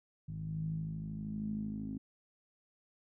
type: tone with low-pass filter sweep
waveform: 10% pulse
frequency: 52.8 Hz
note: G#1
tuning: 29 cents sharp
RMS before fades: -39 dBFS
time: 0.28-1.98 s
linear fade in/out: 10 ms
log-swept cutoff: 140 to 250 Hz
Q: 8.2
effects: none